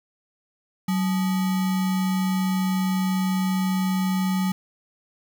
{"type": "tone with sample-and-hold", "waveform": "sine", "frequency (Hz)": 187.3, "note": "F#3", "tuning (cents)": 21, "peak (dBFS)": -20, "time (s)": [0.88, 4.52], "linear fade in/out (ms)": 5, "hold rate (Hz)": 1050, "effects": []}